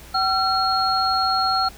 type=tone cluster; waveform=sine; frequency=762 / 1356 / 4299 Hz; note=G5 / E6 / C8; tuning=-49 / +49 / +46 cents; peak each=-22 / -21 / -23 dBFS; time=0.14-1.69 s; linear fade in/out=10 ms; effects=added 60 Hz sine -45 dBFS peak until 1.77 s + pink hiss -44 dBFS RMS until 1.77 s